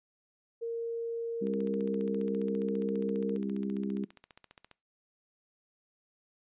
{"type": "tone with pitch glide", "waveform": "sine", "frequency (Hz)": [462.9, 459.4], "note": ["A#4", "A#4"], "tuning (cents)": [-12, -25], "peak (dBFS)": -32, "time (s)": [0.61, 3.38], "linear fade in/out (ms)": 20, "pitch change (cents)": -13, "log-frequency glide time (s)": [1.89, 1.98]}
{"type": "harmonic tone", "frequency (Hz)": 66.9, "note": "C2", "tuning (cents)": 39, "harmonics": [3, 4, 5, 6], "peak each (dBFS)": [-33, -39, -40, -41], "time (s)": [1.41, 4.05], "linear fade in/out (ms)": 10}
{"type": "click train", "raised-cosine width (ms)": 0.2, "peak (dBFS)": -33, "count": 49, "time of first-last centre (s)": [1.47, 4.713], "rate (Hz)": 14.8}
{"effects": ["noise-tail reverb RT60 0.3 s tail -22 dB re dry", "resampled to 8000 Hz"]}